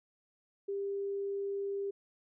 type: tone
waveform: sine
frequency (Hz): 397.8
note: G4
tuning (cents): +25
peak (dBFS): -33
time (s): 0.68-1.91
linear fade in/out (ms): 10
effects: none